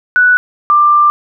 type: tone pair in turn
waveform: sine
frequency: 1480 / 1186 Hz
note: F#6 / D6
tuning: 0 / +17 cents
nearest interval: major third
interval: 383 cents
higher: first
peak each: -5 dBFS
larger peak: neither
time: 0.16-0.37 / 0.7-1.1 s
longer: second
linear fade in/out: 0 ms
effects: none